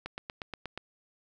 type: click train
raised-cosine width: 0.3 ms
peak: -21 dBFS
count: 7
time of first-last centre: 0.06-0.776 s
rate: 8.38 Hz
effects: none